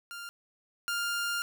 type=tone pair in turn; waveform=sawtooth; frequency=1396.9 / 1402.1 Hz; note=F6 / F6; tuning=0 / +6 cents; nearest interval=unison; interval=6 cents; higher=second; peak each=-36 / -26 dBFS; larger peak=second; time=0.11-0.29 / 0.88-1.42 s; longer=second; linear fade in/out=0 ms; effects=none